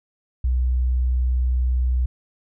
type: tone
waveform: sine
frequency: 62.5 Hz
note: B1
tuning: 21 cents sharp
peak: -17 dBFS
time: 0.44-2.06 s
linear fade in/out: 5 ms
effects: none